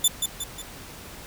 15% pulse tone with echo, 3520 Hz, A7, in tune, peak -9 dBFS, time 0.04-0.08 s, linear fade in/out 5 ms, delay 180 ms, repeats 3, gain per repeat -6 dB, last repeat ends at 0.62 s, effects pink hiss -42 dBFS RMS until 1.26 s

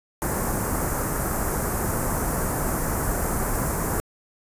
pink band-stop noise, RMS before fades -25 dBFS, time 0.22-4 s, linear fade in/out 0 ms, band 1600 to 7400 Hz, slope 24 dB/octave, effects resampled to 32000 Hz

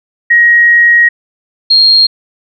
sine tone pair in turn, 1889 / 4236 Hz, A#6 / C8, +22 / +21 cents, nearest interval octave + major second, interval 1399 cents, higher second, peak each -3 dBFS, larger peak neither, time 0.3-1.09 / 1.7-2.07 s, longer first, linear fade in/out 10 ms, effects none

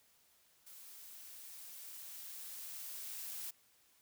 blue noise with level ramp, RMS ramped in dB -55 to -44 dBFS, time 0.66-3.51 s, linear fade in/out 10 ms, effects white hiss -70 dBFS RMS until 4.01 s

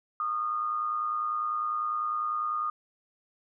sine tone with amplitude modulation, 1226 Hz, D#6, 26 cents flat, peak -25 dBFS, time 0.2-2.7 s, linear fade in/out 2 ms, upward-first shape sine, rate 110 Hz, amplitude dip 50%, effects none

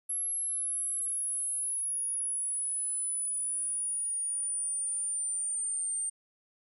sine linear sweep, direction down, 11175 to 8800 Hz, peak -30 dBFS, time 0.09-6.1 s, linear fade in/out 10 ms, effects none

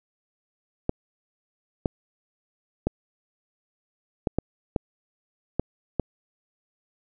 clicks, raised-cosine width 2 ms, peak -9 dBFS, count 8, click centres 0.894 / 1.858 / 2.87 / 4.272 / 4.386 / 4.762 / 5.596 / 5.997 s, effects none

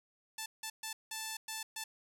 5% pulse tone bursts at uneven times, 880 Hz, A5, in tune, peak -27 dBFS, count 6, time 0.38-0.46 / 0.63-0.7 / 0.83-0.93 / 1.11-1.37 / 1.48-1.63 / 1.76-1.84 s, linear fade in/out 5 ms, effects none

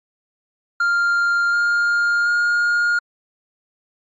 triangle tone with pitch steps, 1396.9 / 1409.1 / 1421.3 Hz, F6 / F6 / F6, 0 / +15 / +30 cents, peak -13 dBFS, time 0.8-2.99 s, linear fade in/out 5 ms, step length 730 ms, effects MP3 32 kbps

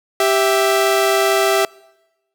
sawtooth tone pair together, 392 / 659.3 Hz, G4 / E5, 0 / 0 cents, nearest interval major sixth, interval 900 cents, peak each -12 dBFS, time 0.2-1.65 s, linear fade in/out 2 ms, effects noise-tail reverb RT60 1.0 s tail -25 dB re dry

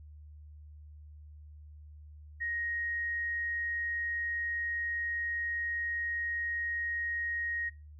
sine tone, 1875 Hz, A#6, 10 cents sharp, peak -32 dBFS, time 2.4-7.7 s, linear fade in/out 20 ms, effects noise-tail reverb RT60 0.3 s tail -23 dB re dry + added 75 Hz sine -48 dBFS peak until 7.99 s

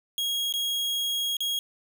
40% pulse tone with dropouts, 3288 Hz, G#7, 18 cents flat, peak -25 dBFS, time 0.18-1.59 s, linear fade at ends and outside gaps 1 ms, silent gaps 0.525-0.538 / 1.368-1.405 s, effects none

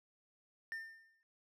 triangle tone with exponential decay, 1804 Hz, A6, 43 cents sharp, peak -36 dBFS, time 0.72-1.23 s, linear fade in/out 0 ms, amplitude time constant 110 ms, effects none

